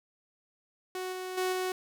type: tone with level steps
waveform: sawtooth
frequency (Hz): 370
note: F#4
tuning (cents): 0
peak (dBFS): -30 / -32 / -24 / -26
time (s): 0.95-1.72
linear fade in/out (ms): 2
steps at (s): 1.12 / 1.37 / 1.52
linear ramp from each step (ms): 10
effects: none